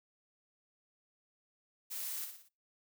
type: noise with echo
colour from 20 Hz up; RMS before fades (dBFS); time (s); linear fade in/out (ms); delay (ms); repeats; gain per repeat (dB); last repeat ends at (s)
blue; -41; 1.9-2.26; 20; 58; 4; -6; 2.492
effects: noise-tail reverb RT60 0.3 s tail -23 dB re dry